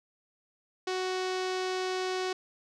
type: tone with low-pass filter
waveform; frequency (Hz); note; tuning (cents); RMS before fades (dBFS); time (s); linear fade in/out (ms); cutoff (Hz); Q
sawtooth; 371.2; F#4; +6; -32; 0.87-2.33; 5; 5300; 1.5
effects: none